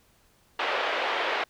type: band-pass noise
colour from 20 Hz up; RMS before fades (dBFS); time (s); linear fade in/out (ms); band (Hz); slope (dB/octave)
pink; -28; 0.59-1.44; 5; 470 to 3300; 24
effects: pink hiss -63 dBFS RMS until 1.49 s